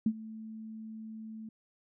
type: tone with ADSR envelope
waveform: sine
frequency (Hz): 220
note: A3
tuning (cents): 0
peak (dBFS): -22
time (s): 0.06-1.49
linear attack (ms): 4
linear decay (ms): 60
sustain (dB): -19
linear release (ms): 4
effects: none